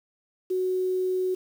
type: tone with quantisation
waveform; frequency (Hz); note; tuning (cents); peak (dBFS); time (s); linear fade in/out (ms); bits
sine; 370; F#4; 0; -23; 0.5-1.35; 10; 8
effects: none

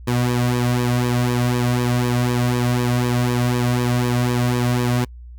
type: tone with flanger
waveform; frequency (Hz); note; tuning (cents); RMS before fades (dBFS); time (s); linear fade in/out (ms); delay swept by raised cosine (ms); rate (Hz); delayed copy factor
sawtooth; 122.5; B2; -14; -19; 0.07-5.05; 10; 1.4 to 2.37; 4; -0.8
effects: noise-tail reverb RT60 0.1 s tail -26 dB re dry + added 60 Hz sine -35 dBFS peak until 5.38 s

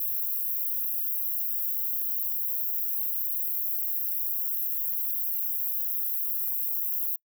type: high-pass noise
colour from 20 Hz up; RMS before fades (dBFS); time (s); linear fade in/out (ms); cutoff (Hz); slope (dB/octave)
white; -29; 0-7.16; 5; 12000; 96
effects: noise-tail reverb RT60 0.1 s tail -26 dB re dry

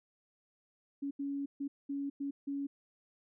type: tone bursts at uneven times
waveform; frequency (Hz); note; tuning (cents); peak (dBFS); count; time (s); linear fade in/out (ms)
sine; 280.2; C#4; +19; -34; 6; 1.02-1.11 / 1.19-1.46 / 1.6-1.68 / 1.89-2.1 / 2.2-2.31 / 2.47-2.67; 10
effects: none

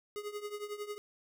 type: tone with tremolo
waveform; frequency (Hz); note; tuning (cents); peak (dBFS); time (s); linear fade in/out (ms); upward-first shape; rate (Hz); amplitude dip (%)
square; 415.3; G#4; 0; -36; 0.16-0.98; 0; triangle; 11; 85
effects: none

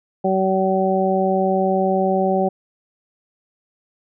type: harmonic tone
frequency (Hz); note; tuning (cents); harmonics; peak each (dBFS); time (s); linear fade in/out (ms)
190; F#3; +46; 1 / 2 / 3 / 4; -21 / -21 / -21 / -21; 0.24-2.49; 10
effects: none

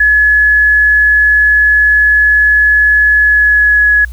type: tone with pitch glide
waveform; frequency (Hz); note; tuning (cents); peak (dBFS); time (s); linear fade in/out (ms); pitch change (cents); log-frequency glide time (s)
sine; 1702 to 1686.3; G#6 to G#6; +42 to +26; -5; 0-4.05; 5; -16; 3.17-3.92
effects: added 60 Hz sine -22 dBFS peak until 4.12 s + white hiss -45 dBFS RMS until 4.12 s

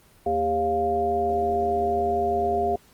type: harmonic tone with a mistuned harmonic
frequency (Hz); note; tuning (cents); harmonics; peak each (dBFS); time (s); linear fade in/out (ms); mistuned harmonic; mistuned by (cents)
77.78; D#2; 0; 1 / 3 / 5 / 7 / 9; -35 / -34 / -25 / -35 / -23; 0.26-2.76; 5; 5; +54
effects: pink hiss -56 dBFS RMS until 2.93 s + Opus 24 kbps

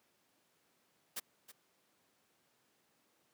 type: noise with echo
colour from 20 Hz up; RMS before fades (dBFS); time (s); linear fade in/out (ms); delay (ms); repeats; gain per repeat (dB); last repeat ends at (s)
white; -40; 1.16-1.2; 10; 320; 1; -14; 1.52
effects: pink hiss -74 dBFS RMS until 3.33 s + high-pass 200 Hz 12 dB/octave

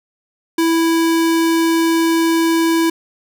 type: tone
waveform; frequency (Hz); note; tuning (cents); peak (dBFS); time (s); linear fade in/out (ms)
square; 329.6; E4; 0; -13; 0.58-2.9; 5
effects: none

